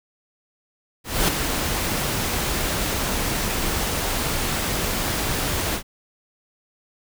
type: noise with ADSR envelope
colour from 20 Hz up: pink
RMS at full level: -18 dBFS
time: 1.04-5.83 s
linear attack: 240 ms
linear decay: 9 ms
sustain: -6 dB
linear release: 93 ms
effects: none